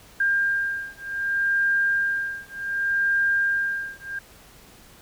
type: beating tone pair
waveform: sine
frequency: 1600 / 1600.66 Hz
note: G6 / G6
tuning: +35 / +36 cents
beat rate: 0.66 Hz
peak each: -24 dBFS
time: 0.2-4.19 s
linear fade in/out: 5 ms
effects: pink hiss -50 dBFS RMS until 5.01 s